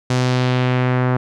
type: tone with low-pass filter sweep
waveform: sawtooth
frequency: 126.4 Hz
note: B2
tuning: 41 cents sharp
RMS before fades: -17 dBFS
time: 0.1-1.17 s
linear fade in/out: 5 ms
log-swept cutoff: 6700 to 1400 Hz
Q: 1.3
effects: none